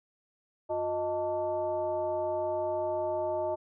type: tone with frequency modulation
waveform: sine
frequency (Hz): 622.3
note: D#5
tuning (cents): 0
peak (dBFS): -28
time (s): 0.69-3.56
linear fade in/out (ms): 20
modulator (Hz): 265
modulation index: 0.9
effects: none